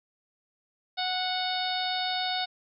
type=harmonic tone with a mistuned harmonic; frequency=737 Hz; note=F#5; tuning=7 cents flat; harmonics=1 / 2 / 3 / 4 / 5 / 6 / 7; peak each=-31 / -37 / -39 / -39 / -32 / -36 / -42 dBFS; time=0.97-2.46 s; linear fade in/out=20 ms; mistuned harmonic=7; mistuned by=-29 cents; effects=none